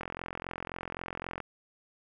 click train, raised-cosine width 0.5 ms, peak -21 dBFS, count 62, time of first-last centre 0.01-1.403 s, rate 43.8 Hz, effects none

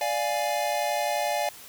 square chord, D diminished, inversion none, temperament equal, 587.3 / 698.5 / 830.6 Hz, D5 / F5 / Ab5, 0 / 0 / 0 cents, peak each -30 dBFS, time 0.01-1.49 s, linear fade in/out 2 ms, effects white hiss -46 dBFS RMS until 1.68 s

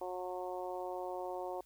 harmonic tone, 181.8 Hz, F#3, 30 cents flat, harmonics 2 / 3 / 4 / 5 / 6, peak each -43 / -43 / -43 / -46 / -53 dBFS, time 0.01-1.61 s, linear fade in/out 5 ms, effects added 50 Hz sine -68 dBFS peak until 1.65 s + white hiss -69 dBFS RMS until 1.65 s

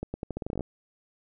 accelerating click train, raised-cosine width 2 ms, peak -19 dBFS, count 13, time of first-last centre 0.03-0.608 s, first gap 110 ms, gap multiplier 0.83, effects none

